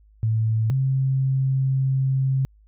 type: tone pair in turn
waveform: sine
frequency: 111 / 133.37 Hz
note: A2 / C3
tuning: +16 / +34 cents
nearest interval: minor third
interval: 318 cents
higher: second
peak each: -18 dBFS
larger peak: neither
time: 0.23-0.7 / 0.7-2.45 s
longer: second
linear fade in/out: 0 ms
effects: added 52 Hz sine -51 dBFS peak until 2.67 s